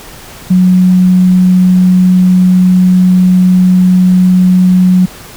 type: tone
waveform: sine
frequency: 183.1 Hz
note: F#3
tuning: 18 cents flat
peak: -3 dBFS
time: 0.5-5.06 s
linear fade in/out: 10 ms
effects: pink hiss -31 dBFS RMS until 5.36 s